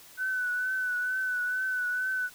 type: tone with vibrato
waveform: sine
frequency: 1500 Hz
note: F#6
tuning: 23 cents sharp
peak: -27 dBFS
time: 0.17-2.3 s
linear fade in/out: 50 ms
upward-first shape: triangle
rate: 2.2 Hz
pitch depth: 40 cents each way
effects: white hiss -52 dBFS RMS until 2.34 s